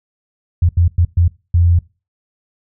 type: tone bursts at uneven times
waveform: sine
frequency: 86.2 Hz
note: F2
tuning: 22 cents flat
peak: -8 dBFS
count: 5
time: 0.62-0.69 / 0.77-0.88 / 0.98-1.05 / 1.17-1.28 / 1.54-1.79 s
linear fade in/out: 5 ms
effects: noise-tail reverb RT60 0.3 s tail -22 dB re dry